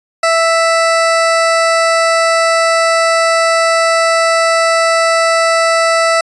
20% pulse tone, 660 Hz, E5, 2 cents sharp, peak -4 dBFS, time 0.23-6.21 s, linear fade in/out 5 ms, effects resampled to 22050 Hz

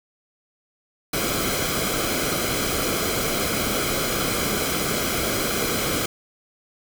pink noise with comb filter, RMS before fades -24 dBFS, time 1.13-6.06 s, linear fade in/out 5 ms, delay 1.1 ms, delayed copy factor -0.65, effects none

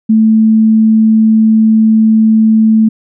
sine tone, 220 Hz, A3, in tune, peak -4 dBFS, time 0.09-2.89 s, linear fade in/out 10 ms, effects none

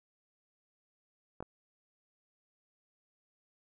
clicks, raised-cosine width 1 ms, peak -27 dBFS, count 2, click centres 1.405 / 1.426 s, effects none

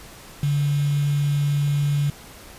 sine tone with quantisation, 144.1 Hz, D3, 33 cents flat, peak -18 dBFS, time 0.43-2.1 s, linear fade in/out 2 ms, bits 6, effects pink hiss -43 dBFS RMS until 2.58 s + resampled to 32000 Hz

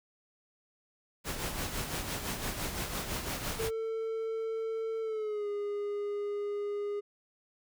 pink noise with tremolo, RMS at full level -34 dBFS, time 1.24-3.71 s, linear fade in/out 50 ms, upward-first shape sine, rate 5.9 Hz, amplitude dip 50%
triangle tone with pitch glide, 447.3 to 410.2 Hz, A4 to G#4, +28 to -21 cents, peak -30 dBFS, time 3.58-7.01 s, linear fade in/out 20 ms, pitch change -149 cents, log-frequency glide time 5.01-5.48 s
effects none

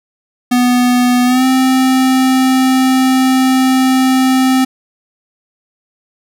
square tone with pitch glide, 246.9 to 260.4 Hz, B3 to C4, 0 to -8 cents, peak -9 dBFS, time 0.51-4.65 s, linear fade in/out 10 ms, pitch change +92 cents, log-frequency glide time 1.25-1.45 s, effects none

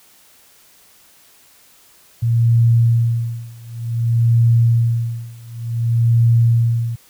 sine tone with tremolo, 116.54 Hz, A#2, in tune, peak -9 dBFS, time 2.22-6.96 s, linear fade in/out 10 ms, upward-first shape sine, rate 0.55 Hz, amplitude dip 95%, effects white hiss -50 dBFS RMS until 7.09 s

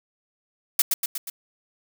blue noise with echo, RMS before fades -17 dBFS, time 0.79-0.82 s, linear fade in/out 5 ms, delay 120 ms, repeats 4, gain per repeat -4 dB, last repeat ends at 1.3 s, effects none

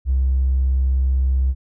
triangle tone with tanh clipping, 65.41 Hz, C2, in tune, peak -14 dBFS, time 0.05-1.55 s, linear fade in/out 50 ms, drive 2 dB, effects none

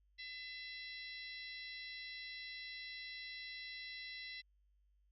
harmonic tone, 672 Hz, E5, 33 cents sharp, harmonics 3 / 4 / 5 / 6 / 7 / 8, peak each -49 / -56 / -57 / -51 / -62 / -58 dBFS, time 0.18-4.42 s, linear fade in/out 20 ms, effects added 50 Hz sine -70 dBFS peak until 5.11 s

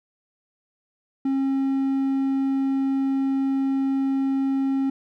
triangle tone, 270.2 Hz, C#4, 44 cents flat, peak -18 dBFS, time 1.25-4.9 s, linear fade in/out 5 ms, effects none

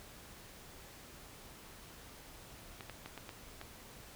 clicks, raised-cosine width 0.3 ms, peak -29 dBFS, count 6, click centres 2.808 / 2.897 / 3.06 / 3.177 / 3.292 / 3.614 s, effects pink hiss -54 dBFS RMS until 4.15 s

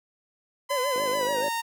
sawtooth tone with pitch glide, 1017 to 921.9 Hz, C6 to A#5, -50 to -19 cents, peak -23 dBFS, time 0.69-1.62 s, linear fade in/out 20 ms, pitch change -169 cents, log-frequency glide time 1.13-1.43 s
triangle tone with vibrato, 534 Hz, C5, 35 cents sharp, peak -24 dBFS, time 0.7-1.49 s, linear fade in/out 10 ms, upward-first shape sine, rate 6.9 Hz, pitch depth 140 cents each way
click train, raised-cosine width 2 ms, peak -19 dBFS, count 28, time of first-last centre 0.96-1.481 s, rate 51.8 Hz
effects high-pass 300 Hz 12 dB/octave

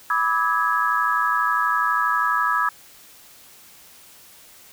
sine chord, E dominant seventh, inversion second, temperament equal with one note detuned, 987.8 / 1174.7 / 1286.9 / 1661.2 Hz, B5 / D6 / E6 / G#6, 0 / 0 / -42 / 0 cents, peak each -25 / -25 / -22 / -23 dBFS, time 0.1-2.69 s, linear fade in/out 2 ms, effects white hiss -48 dBFS RMS until 4.72 s

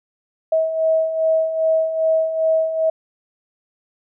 sine beating tone pair, 640 / 642.5 Hz, D#5 / E5, +49 / -45 cents, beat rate 2.5 Hz, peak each -23 / -16 dBFS, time 0.52-2.9 s, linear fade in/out 5 ms, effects none

